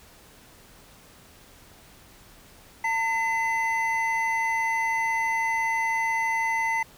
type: tone pair together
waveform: triangle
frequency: 903 / 2029 Hz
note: A5 / B6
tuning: +45 / +46 cents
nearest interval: octave + major second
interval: 1401 cents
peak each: -24 dBFS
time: 2.84-6.83 s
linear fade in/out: 5 ms
effects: pink hiss -52 dBFS RMS until 6.97 s